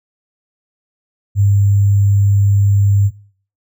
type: tone with sample-and-hold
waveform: sine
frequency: 100.3 Hz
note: G2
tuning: 40 cents sharp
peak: -8 dBFS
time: 1.35-3.11 s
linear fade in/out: 50 ms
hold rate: 7350 Hz
effects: noise-tail reverb RT60 0.5 s tail -22 dB re dry